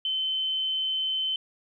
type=tone; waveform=sine; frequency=3068 Hz; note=G7; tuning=38 cents flat; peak=-25 dBFS; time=0.05-1.36 s; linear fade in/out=2 ms; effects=11-bit